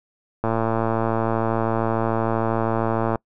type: click train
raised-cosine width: 1 ms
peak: -8 dBFS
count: 308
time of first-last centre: 0.44-3.157 s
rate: 113 Hz
effects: noise-tail reverb RT60 0.1 s tail -26 dB re dry